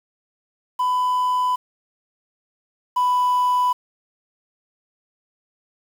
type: tone pair in turn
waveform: triangle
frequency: 1000 / 993.1 Hz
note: B5 / B5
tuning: +21 / +9 cents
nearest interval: unison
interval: 12 cents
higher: first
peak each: -15 / -13 dBFS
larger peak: second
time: 0.79-1.56 / 2.96-3.73 s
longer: neither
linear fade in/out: 10 ms
effects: tanh soft clip ceiling -11 dBFS + 7-bit